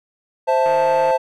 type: chord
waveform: triangle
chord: A minor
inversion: first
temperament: equal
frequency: 523.3 / 659.3 / 880 Hz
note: C5 / E5 / A5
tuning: 0 / 0 / 0 cents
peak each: -15 / -19 / -16 dBFS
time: 0.47-1.18 s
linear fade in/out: 20 ms
type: click train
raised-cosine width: 0.5 ms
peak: -18 dBFS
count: 71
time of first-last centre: 0.66-1.109 s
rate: 156 Hz
effects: none